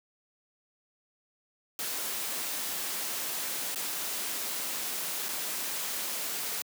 white noise with dropouts, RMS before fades -34 dBFS, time 1.79-6.62 s, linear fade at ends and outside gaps 1 ms, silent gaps 3.747-3.758 / 5.285-5.289 s, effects high-pass 200 Hz 12 dB/octave

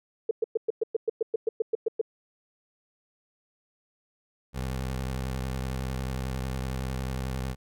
sine tone bursts, 447.7 Hz, A4, 30 cents sharp, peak -21 dBFS, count 14, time 0.29-2.014 s, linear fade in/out 5 ms, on 21 ms, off 110 ms
20% pulse tone with vibrato, 65 Hz, C2, 11 cents flat, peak -25 dBFS, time 4.53-7.56 s, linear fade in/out 50 ms, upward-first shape square, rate 11 Hz, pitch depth 42 cents each way
effects none

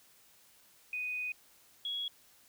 sine tone pair in turn, 2489 / 3334 Hz, D#7 / G#7, 0 / +6 cents, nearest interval perfect fourth, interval 506 cents, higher second, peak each -34 / -34 dBFS, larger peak neither, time 0.93-1.32 / 1.85-2.08 s, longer first, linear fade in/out 2 ms, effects white hiss -63 dBFS RMS until 2.48 s

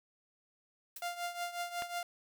blue noise with exponential decay, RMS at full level -40 dBFS, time 0.96-1.07 s, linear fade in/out 5 ms, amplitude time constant 22 ms
sawtooth tone with tremolo, 698.5 Hz, F5, in tune, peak -30 dBFS, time 1.02-2.03 s, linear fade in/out 2 ms, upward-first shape triangle, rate 5.5 Hz, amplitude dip 80%
click, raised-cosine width 0.3 ms, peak -25 dBFS, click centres 1.822 s
effects none

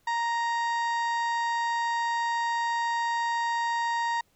harmonic tone, 934 Hz, A#5, 3 cents sharp, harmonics 1 / 2 / 3 / 4 / 5 / 6 / 7 / 8, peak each -26 / -32 / -48 / -43 / -45 / -51 / -53 / -50 dBFS, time 0.07-4.21 s, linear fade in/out 5 ms, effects pink hiss -68 dBFS RMS until 4.35 s

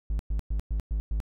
triangle tone bursts, 52.6 Hz, G#1, 23 cents sharp, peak -23 dBFS, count 6, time 0.1-1.202 s, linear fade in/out 0 ms, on 92 ms, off 110 ms, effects none

